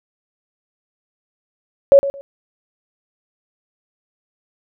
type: tone with echo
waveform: sine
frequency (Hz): 556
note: C#5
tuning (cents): +5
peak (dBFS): -4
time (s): 1.92-1.99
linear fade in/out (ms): 0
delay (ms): 110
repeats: 2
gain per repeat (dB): -14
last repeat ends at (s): 2.21
effects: none